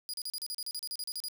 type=tone bursts; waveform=sawtooth; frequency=4893 Hz; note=D#8; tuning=30 cents flat; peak=-32 dBFS; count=15; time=0.09-1.284 s; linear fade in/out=0 ms; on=46 ms; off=36 ms; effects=none